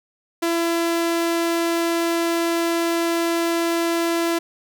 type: tone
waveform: sawtooth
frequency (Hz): 336.4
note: E4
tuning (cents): +35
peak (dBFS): -15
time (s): 0.42-4.39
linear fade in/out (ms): 10
effects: none